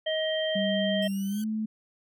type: harmonic tone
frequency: 630 Hz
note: D#5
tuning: 21 cents sharp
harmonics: 1 / 3 / 5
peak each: -27 / -35 / -32 dBFS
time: 0.06-1.08 s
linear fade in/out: 10 ms
type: tone with pitch glide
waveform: sine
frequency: 196 to 217.5 Hz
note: G3 to A3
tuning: 0 to -20 cents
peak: -27 dBFS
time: 0.55-1.66 s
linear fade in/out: 10 ms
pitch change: +180 cents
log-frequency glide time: 1.28-1.44 s
type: tone with exponential growth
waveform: 5% pulse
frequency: 1523 Hz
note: F#6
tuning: 50 cents sharp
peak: -33 dBFS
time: 0.88-1.44 s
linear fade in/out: 2 ms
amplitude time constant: 120 ms
type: exponential sweep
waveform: 10% pulse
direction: up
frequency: 2637 to 3300 Hz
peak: -36 dBFS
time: 1.02-1.42 s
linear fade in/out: 5 ms
effects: none